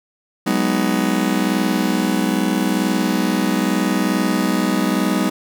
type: chord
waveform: 40% pulse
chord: G# minor seventh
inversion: third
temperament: just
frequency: 186.89 / 207.7 / 249.2 / 311.5 Hz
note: F#3 / G#3 / B3 / D#4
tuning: +18 / 0 / +16 / +2 cents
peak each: -21 dBFS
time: 0.46-5.3 s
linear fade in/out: 10 ms
effects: none